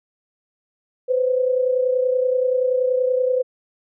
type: tone pair together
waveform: sine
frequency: 505 / 535.5 Hz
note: B4 / C5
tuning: +39 / +40 cents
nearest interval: minor second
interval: 101 cents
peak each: -17 / -24 dBFS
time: 1.08-3.43 s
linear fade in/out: 20 ms
effects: none